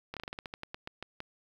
slowing click train, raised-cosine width 0.3 ms, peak -23 dBFS, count 14, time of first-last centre 0.14-1.204 s, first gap 27 ms, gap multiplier 1.17, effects 9-bit

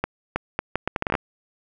accelerating click train, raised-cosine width 0.5 ms, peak -7 dBFS, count 12, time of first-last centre 0.04-1.152 s, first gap 320 ms, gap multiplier 0.72, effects none

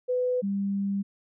sine tone pair in turn, 500 / 198.43 Hz, B4 / G3, +21 / +21 cents, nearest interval octave + major third, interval 1600 cents, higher first, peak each -23 / -25 dBFS, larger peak first, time 0.08-0.42 / 0.42-1.03 s, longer second, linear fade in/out 20 ms, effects none

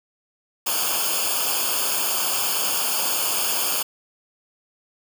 white noise with comb filter, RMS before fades -23 dBFS, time 0.66-3.83 s, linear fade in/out 10 ms, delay 0.51 ms, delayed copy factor -1, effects none

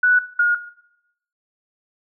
sine tone pair in turn, 1480 / 1432.9 Hz, F#6 / F6, 0 / +44 cents, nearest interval minor second, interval 56 cents, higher first, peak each -12 dBFS, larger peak neither, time 0.03-0.19 / 0.39-0.55 s, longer neither, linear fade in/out 5 ms, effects noise-tail reverb RT60 0.8 s tail -17 dB re dry

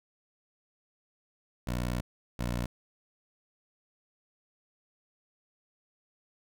15% pulse tone pair in turn, 60.8 / 60.28 Hz, B1 / B1, -26 / -41 cents, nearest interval unison, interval 15 cents, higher first, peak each -24 dBFS, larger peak neither, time 1.67-2.01 / 2.39-2.66 s, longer first, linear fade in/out 5 ms, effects none

